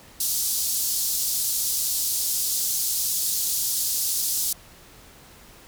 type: band-pass noise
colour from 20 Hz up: white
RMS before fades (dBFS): -25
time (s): 0.2-4.53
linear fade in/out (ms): 5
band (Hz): 4300 to 16000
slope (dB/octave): 24
effects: pink hiss -49 dBFS RMS until 5.67 s